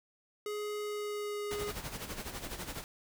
square tone with pitch glide, 418.2 to 413.6 Hz, G#4 to G#4, +12 to -7 cents, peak -36 dBFS, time 0.46-1.71 s, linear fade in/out 2 ms, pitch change -19 cents, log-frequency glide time 0.8-1.46 s
pink noise with tremolo, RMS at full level -39 dBFS, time 1.51-2.84 s, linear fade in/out 0 ms, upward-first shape sine, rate 12 Hz, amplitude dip 65%
effects none

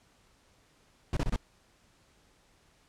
brown noise bursts, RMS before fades -28 dBFS, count 4, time 1.13-1.361 s, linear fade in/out 2 ms, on 39 ms, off 25 ms, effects pink hiss -65 dBFS RMS until 2.88 s + low-pass 9000 Hz 12 dB/octave

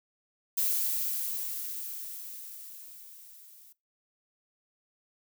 violet noise with level ramp, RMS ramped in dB -27 to -55 dBFS, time 0.57-3.73 s, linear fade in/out 10 ms, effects noise-tail reverb RT60 0.2 s tail -20 dB re dry

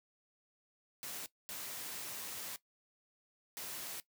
white noise bursts at uneven times, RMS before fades -44 dBFS, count 3, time 1.03-1.26 / 1.49-2.56 / 3.57-4 s, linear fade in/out 0 ms, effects noise-tail reverb RT60 0.1 s tail -17 dB re dry + high-pass 100 Hz 12 dB/octave

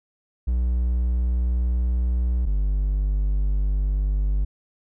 triangle tone pair in turn, 60.7 / 49.51 Hz, B1 / G1, -29 / +18 cents, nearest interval major third, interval 353 cents, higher first, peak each -17 dBFS, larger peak neither, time 0.47-2.46 / 2.46-4.45 s, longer neither, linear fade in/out 10 ms, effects none

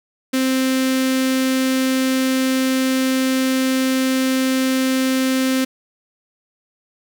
sawtooth tone with notch filter, 261.6 Hz, C4, in tune, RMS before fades -18 dBFS, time 0.33-5.65 s, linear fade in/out 10 ms, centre 850 Hz, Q 0.88, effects none

